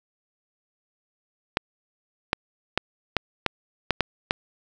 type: clicks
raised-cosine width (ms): 0.3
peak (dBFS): -4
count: 8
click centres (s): 1.571 / 2.331 / 2.776 / 3.167 / 3.463 / 3.907 / 4.007 / 4.309
effects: none